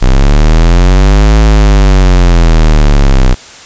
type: linear two-way sweep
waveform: square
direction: up then down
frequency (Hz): 30.87 to 54.3 to 30.87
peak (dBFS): -3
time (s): 0.01-3.35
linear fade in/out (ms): 20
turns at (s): 1.39
effects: white hiss -31 dBFS RMS until 3.65 s + resampled to 16000 Hz